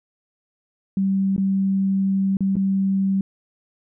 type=tone with dropouts; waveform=sine; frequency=193.7 Hz; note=G3; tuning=20 cents flat; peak=-17 dBFS; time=0.97-3.21 s; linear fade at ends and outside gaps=2 ms; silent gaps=1.364-1.379 / 2.37-2.406 / 2.556-2.566 s; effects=none